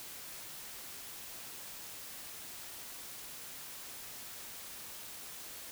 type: silence
effects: white hiss -47 dBFS RMS until 5.71 s